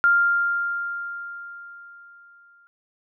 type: tone with exponential decay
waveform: sine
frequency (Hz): 1396.9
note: F6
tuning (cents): 0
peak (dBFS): -13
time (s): 0.04-2.67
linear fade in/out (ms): 0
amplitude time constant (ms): 570
effects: none